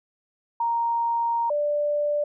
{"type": "tone pair in turn", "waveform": "sine", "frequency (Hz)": [932.3, 588.6], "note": ["A#5", "D5"], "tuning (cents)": [0, 4], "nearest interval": "minor sixth", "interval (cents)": 796, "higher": "first", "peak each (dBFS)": -21, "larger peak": "neither", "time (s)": [[0.6, 1.5], [1.5, 2.24]], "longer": "first", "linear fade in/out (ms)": 5, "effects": []}